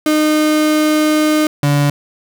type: tone pair in turn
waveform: 35% pulse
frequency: 306.4 / 144.26 Hz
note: D#4 / D3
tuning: -27 / -31 cents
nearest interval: octave + minor second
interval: 1304 cents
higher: first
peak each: -9 dBFS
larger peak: neither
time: 0.06-1.47 / 1.63-1.9 s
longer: first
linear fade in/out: 2 ms
effects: none